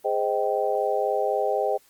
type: chord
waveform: sine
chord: Ab major seventh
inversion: none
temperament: just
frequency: 415.3 / 519.1 / 623 / 778.7 Hz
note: Ab4 / C5 / Eb5 / G5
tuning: 0 / -14 / +2 / -12 cents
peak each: -27 dBFS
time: 0.04-1.78 s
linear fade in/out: 20 ms
effects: white hiss -59 dBFS RMS until 1.89 s + Opus 24 kbps

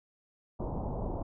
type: low-pass noise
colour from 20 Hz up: pink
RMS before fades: -35 dBFS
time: 0.59-1.23 s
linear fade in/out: 10 ms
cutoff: 960 Hz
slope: 48 dB/octave
effects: none

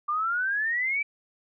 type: exponential sweep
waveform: sine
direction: up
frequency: 1174.7 to 2337 Hz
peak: -24 dBFS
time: 0.08-1.03 s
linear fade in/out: 10 ms
effects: none

